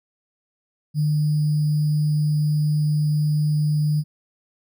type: tone with sample-and-hold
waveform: sine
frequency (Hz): 150.7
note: D3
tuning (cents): +45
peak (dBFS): -17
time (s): 0.94-4.04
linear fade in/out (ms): 50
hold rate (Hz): 4900
effects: none